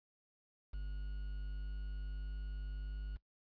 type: tone with quantisation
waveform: triangle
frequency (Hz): 49.91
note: G1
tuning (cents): +32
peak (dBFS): -37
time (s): 0.73-3.17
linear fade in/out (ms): 10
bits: 10
effects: noise-tail reverb RT60 0.1 s tail -20 dB re dry + resampled to 11025 Hz